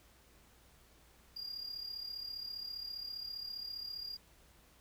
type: tone with amplitude modulation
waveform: triangle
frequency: 4815 Hz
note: D8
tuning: 42 cents sharp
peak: -37 dBFS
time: 1.36-4.17 s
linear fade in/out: 10 ms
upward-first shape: sine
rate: 35 Hz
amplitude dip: 65%
effects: added 60 Hz sine -67 dBFS peak until 4.8 s + pink hiss -65 dBFS RMS until 4.8 s